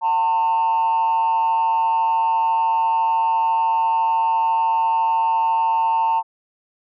sine tone with amplitude modulation, 903 Hz, A5, 45 cents sharp, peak -11 dBFS, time 0.01-6.23 s, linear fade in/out 50 ms, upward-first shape sine, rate 160 Hz, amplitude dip 65%, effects tanh soft clip ceiling -12 dBFS

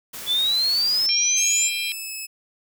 white noise, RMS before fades -35 dBFS, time 0.13-1.07 s, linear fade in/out 10 ms
sine exponential sweep, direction up, 3419 to 7520 Hz, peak -18 dBFS, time 0.26-1.71 s, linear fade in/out 50 ms
harmonic tone, 801 Hz, G5, 37 cents sharp, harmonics 3 / 4 / 5 / 6, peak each -27 / -30 / -31 / -42 dBFS, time 1.09-1.92 s, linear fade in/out 0 ms
10% pulse tone with pitch glide, 2627 to 2591 Hz, E7 to E7, -7 to -30 cents, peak -22 dBFS, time 1.36-2.27 s, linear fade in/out 20 ms, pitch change -23 cents, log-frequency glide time 1.84-2.12 s
effects none

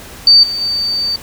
sine tone with level steps, 4597 Hz, D8, 38 cents flat, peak -3 / -17 / -14 dBFS, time 0.27-1.16 s, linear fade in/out 2 ms, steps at 0.43 / 0.61 s, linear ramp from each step 5 ms, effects pink hiss -34 dBFS RMS until 1.22 s

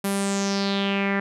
sawtooth tone with low-pass filter sweep, 197.9 Hz, G3, 17 cents sharp, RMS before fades -24 dBFS, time 0.04-1.2 s, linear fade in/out 5 ms, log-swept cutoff 12000 to 1800 Hz, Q 4.3, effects none

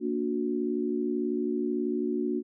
sine chord, Bb augmented, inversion none, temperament just, 233.1 / 291.4 / 364.2 Hz, Bb3 / D4 / F#4, 0 / -13 / -27 cents, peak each -31 / -31 / -30 dBFS, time 0-2.43 s, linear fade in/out 50 ms, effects none

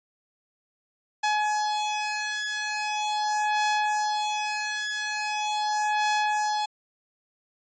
sawtooth beating tone pair, 845 / 845.41 Hz, G#5 / G#5, +30 / +31 cents, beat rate 0.41 Hz, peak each -24 dBFS, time 1.23-6.66 s, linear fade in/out 10 ms, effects resampled to 16000 Hz

